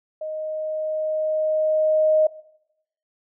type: tone with level ramp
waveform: sine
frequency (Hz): 622.3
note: D#5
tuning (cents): 0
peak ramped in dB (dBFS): -27 to -13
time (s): 0.21-2.27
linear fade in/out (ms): 5
effects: noise-tail reverb RT60 0.8 s tail -20 dB re dry